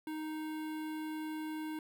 square tone with notch filter, 311.1 Hz, D#4, in tune, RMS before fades -40 dBFS, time 0.07-1.79 s, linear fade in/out 2 ms, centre 6000 Hz, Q 0.78, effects none

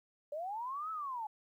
sine linear two-way sweep, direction up then down, 566 to 1318.5 to 832 Hz, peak -37 dBFS, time 0.32-1.27 s, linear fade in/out 5 ms, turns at 0.91 s, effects 12-bit

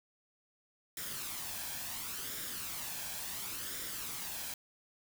white noise with flanger, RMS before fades -41 dBFS, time 0.97-4.54 s, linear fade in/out 2 ms, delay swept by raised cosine 0.56 to 1.24 ms, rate 0.71 Hz, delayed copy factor +0.5, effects none

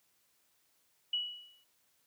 sine tone with exponential decay, 2934 Hz, F#7, 15 cents flat, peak -28 dBFS, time 1.13-1.64 s, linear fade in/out 5 ms, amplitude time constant 110 ms, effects white hiss -73 dBFS RMS until 2.06 s + high-pass 60 Hz 12 dB/octave

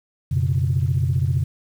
sine chord, F# suspended fourth, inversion none, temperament equal with one note detuned, 90.49 / 123.47 / 138.59 Hz, F#2 / B2 / C#3, -38 / 0 / 0 cents, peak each -21 dBFS, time 0.31-1.44 s, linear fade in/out 10 ms, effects tanh soft clip ceiling -10 dBFS + 8-bit

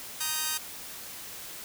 5% pulse chord, Eb major, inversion second, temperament just, 933.4 / 1244.5 / 1555.6 Hz, Bb5 / Eb6 / G6, +2 / 0 / -14 cents, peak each -23 dBFS, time 0.2-0.58 s, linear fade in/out 10 ms, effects white hiss -42 dBFS RMS until 1.64 s

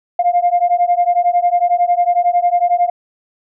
sine beating tone pair, 698.5 / 709.5 Hz, F5 / F5, 0 / +27 cents, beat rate 11 Hz, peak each -13 dBFS, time 0.19-2.9 s, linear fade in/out 5 ms, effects tanh soft clip ceiling -5 dBFS

